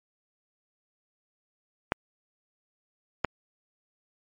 clicks, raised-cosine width 0.5 ms, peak -8 dBFS, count 2, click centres 1.921 / 3.247 s, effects MP3 48 kbps

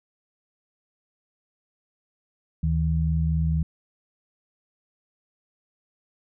sine tone pair together, 75.2 / 159.34 Hz, D2 / D#3, +42 / +42 cents, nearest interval octave + minor second, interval 1300 cents, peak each -23 dBFS, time 2.63-3.63 s, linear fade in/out 5 ms, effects none

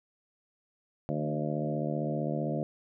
harmonic tone with a mistuned harmonic, 75.4 Hz, D2, 46 cents sharp, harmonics 2 / 3 / 4 / 5 / 6 / 7 / 8 / 9, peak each -33 / -36 / -37 / -40 / -46 / -38 / -38 / -40 dBFS, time 1.09-2.63 s, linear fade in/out 0 ms, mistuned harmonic 3, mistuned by -19 cents, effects none

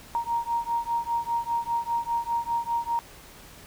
sine beating tone pair, 932.3 / 937.3 Hz, A#5 / A#5, 0 / +9 cents, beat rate 5 Hz, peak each -28 dBFS, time 0.15-2.99 s, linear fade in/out 0 ms, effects pink hiss -48 dBFS RMS until 3.66 s

